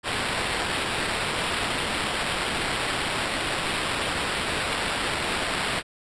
white noise with sample-and-hold, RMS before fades -27 dBFS, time 0.03-5.83 s, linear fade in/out 50 ms, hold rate 6300 Hz, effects resampled to 22050 Hz

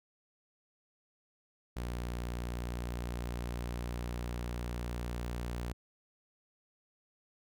sawtooth tone, 59.8 Hz, A#1, 45 cents sharp, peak -32 dBFS, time 1.76-5.73 s, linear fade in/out 10 ms, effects none

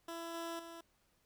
15% pulse tone with level steps, 334.3 Hz, E4, 24 cents sharp, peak -36 / -34 / -42 dBFS, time 0.08-0.81 s, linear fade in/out 5 ms, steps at 0.34 / 0.59 s, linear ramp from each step 5 ms, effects pink hiss -75 dBFS RMS until 1.25 s

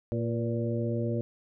harmonic tone with a mistuned harmonic, 116 Hz, A#2, 8 cents flat, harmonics 1 / 2 / 3 / 4 / 5, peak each -30 / -33 / -35 / -36 / -37 dBFS, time 0.12-1.21 s, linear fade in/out 0 ms, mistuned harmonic 4, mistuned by +57 cents, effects none

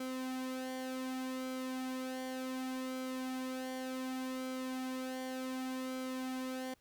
sawtooth tone with flanger, 258.6 Hz, C4, 20 cents flat, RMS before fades -40 dBFS, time 0-6.74 s, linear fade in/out 5 ms, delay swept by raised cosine 1.1 to 3.1 ms, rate 0.67 Hz, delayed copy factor -0.6, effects pink hiss -72 dBFS RMS until 6.8 s

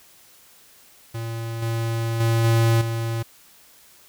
square tone with level steps, 114.5 Hz, A#2, 31 cents flat, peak -28 / -23 / -18 / -16 / -24 dBFS, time 1.14-3.23 s, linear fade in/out 10 ms, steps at 1.62 / 2.2 / 2.44 / 2.81 s, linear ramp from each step 5 ms, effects white hiss -52 dBFS RMS until 4.08 s

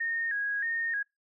sine tone with vibrato, 1742 Hz, A6, 18 cents flat, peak -28 dBFS, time 0-1.03 s, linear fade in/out 10 ms, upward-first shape square, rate 1.6 Hz, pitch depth 93 cents each way, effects noise-tail reverb RT60 0.2 s tail -26 dB re dry

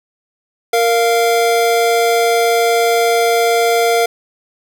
square tone pair together, 464.1 / 695.4 Hz, A#4 / F5, -8 / -8 cents, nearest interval perfect fifth, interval 700 cents, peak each -14 / -15 dBFS, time 0.73-4.06 s, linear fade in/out 5 ms, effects none

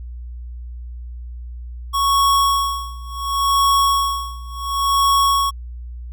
square tone with tremolo, 1108.7 Hz, C#6, in tune, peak -13 dBFS, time 1.93-5.51 s, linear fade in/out 20 ms, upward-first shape sine, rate 0.7 Hz, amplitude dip 95%, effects added 60 Hz sine -29 dBFS peak until 6.12 s

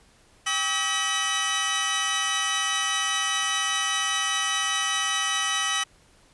sawtooth tone cluster, 794 / 1143 / 1281 / 1924 / 3009 Hz, G5 / D6 / E6 / B6 / F#7, +22 / -47 / -50 / -46 / +28 cents, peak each -32 / -32 / -26 / -25 / -24 dBFS, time 0.46-5.84 s, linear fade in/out 10 ms, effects pink hiss -58 dBFS RMS until 6.33 s + resampled to 24000 Hz

